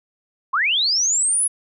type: linear sweep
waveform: sine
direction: up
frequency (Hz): 977 to 10548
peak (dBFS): -16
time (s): 0.53-1.48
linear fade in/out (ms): 10
effects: none